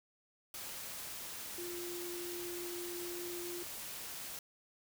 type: tone in noise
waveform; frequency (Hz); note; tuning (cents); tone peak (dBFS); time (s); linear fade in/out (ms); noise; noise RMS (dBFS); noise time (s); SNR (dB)
sine; 350; F4; +4; -42; 1.58-3.63; 2; white; -45; 0.54-4.39; 0
effects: none